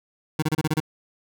25% pulse tone bursts, 155.56 Hz, D#3, in tune, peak -16 dBFS, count 7, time 0.39-0.802 s, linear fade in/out 5 ms, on 34 ms, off 29 ms, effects none

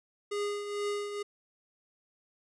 square tone with tremolo, 410.2 Hz, G#4, 21 cents flat, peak -30 dBFS, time 0.31-1.23 s, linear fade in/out 10 ms, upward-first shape triangle, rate 2.2 Hz, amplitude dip 60%, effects resampled to 22050 Hz

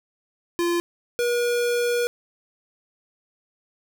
square tone pair in turn, 344.8 / 480.5 Hz, F4 / B4, -22 / -48 cents, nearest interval tritone, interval 574 cents, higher second, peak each -21 dBFS, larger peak neither, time 0.59-0.8 / 1.19-2.07 s, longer second, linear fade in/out 0 ms, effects none

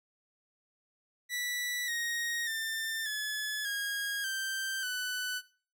sawtooth tone with pitch steps, 1960 / 1873.7 / 1791.1 / 1712.2 / 1636.8 / 1564.7 / 1495.7 Hz, B6 / A#6 / A6 / A6 / G#6 / G6 / F#6, -14 / +8 / +30 / -48 / -26 / -4 / +18 cents, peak -29 dBFS, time 1.29-5.42 s, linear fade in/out 50 ms, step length 590 ms, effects noise-tail reverb RT60 0.4 s tail -18 dB re dry

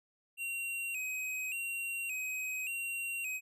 square tone with vibrato, 2635 Hz, E7, 1 cent flat, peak -36 dBFS, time 0.37-3.41 s, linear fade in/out 50 ms, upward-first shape square, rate 0.87 Hz, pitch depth 74 cents each way, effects none

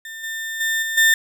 35% pulse tone with level steps, 1800 Hz, A6, 39 cents sharp, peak -30 / -24 / -17 / -21 / -10 dBFS, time 0.05-1.14 s, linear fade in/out 2 ms, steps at 0.23 / 0.6 / 0.82 / 0.97 s, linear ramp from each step 10 ms, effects none

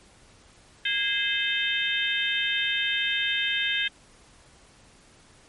harmonic tone with a mistuned harmonic, 520 Hz, C5, 11 cents flat, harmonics 3 / 4 / 5 / 6 / 7, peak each -29 / -31 / -31 / -28 / -31 dBFS, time 0.85-3.88 s, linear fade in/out 5 ms, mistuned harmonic 3, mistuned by +79 cents, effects pink hiss -55 dBFS RMS until 5.48 s + MP3 48 kbps

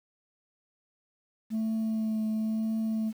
sine tone with vibrato, 219.7 Hz, A3, 2 cents flat, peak -24 dBFS, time 1.5-3.13 s, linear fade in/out 50 ms, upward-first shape triangle, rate 0.98 Hz, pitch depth 18 cents each way, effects tanh soft clip ceiling -26 dBFS + 9-bit

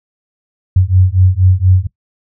sine beating tone pair, 90.7 / 94.9 Hz, F#2 / F#2, -34 / +44 cents, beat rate 4.2 Hz, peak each -10 dBFS, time 0.76-1.87 s, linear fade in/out 5 ms, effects noise-tail reverb RT60 0.1 s tail -21 dB re dry

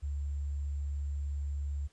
sine tone with sample-and-hold, 71.4 Hz, D2, 48 cents flat, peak -32 dBFS, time 0.02-1.88 s, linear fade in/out 20 ms, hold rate 7350 Hz, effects pink hiss -68 dBFS RMS until 1.92 s + resampled to 22050 Hz

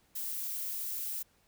violet noise, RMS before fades -37 dBFS, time 0.15-1.23 s, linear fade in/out 10 ms, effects pink hiss -69 dBFS RMS until 1.47 s

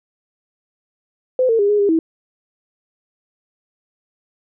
sine tone with pitch steps, 511 / 453.9 / 405.2 / 415.3 / 403.8 / 324.2 Hz, C5 / A#4 / G#4 / G#4 / G#4 / E4, -41 / -46 / -43 / 0 / -49 / -29 cents, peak -12 dBFS, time 1.39-1.99 s, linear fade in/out 2 ms, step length 100 ms, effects none

